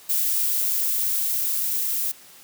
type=noise with level ramp; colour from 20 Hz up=violet; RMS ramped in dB=-22 to -25 dBFS; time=0.09-2.12 s; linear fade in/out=10 ms; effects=white hiss -48 dBFS RMS until 2.43 s + high-pass 100 Hz 12 dB/octave